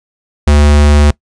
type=tone; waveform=square; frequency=73.42 Hz; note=D2; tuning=in tune; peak=-5 dBFS; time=0.47-1.11 s; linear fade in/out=5 ms; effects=noise-tail reverb RT60 0.1 s tail -22 dB re dry + resampled to 22050 Hz